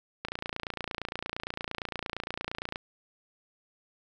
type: click train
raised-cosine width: 0.3 ms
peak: -17 dBFS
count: 73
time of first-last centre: 0.25-2.759 s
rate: 28.7 Hz
effects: none